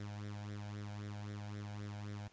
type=tone with flanger; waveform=sawtooth; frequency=103.4 Hz; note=G#2; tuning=7 cents flat; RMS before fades=-45 dBFS; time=0-2.28 s; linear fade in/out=5 ms; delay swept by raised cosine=0.53 to 1.33 ms; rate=3.8 Hz; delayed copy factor=+0.7; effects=pink hiss -67 dBFS RMS until 2.32 s + resampled to 16000 Hz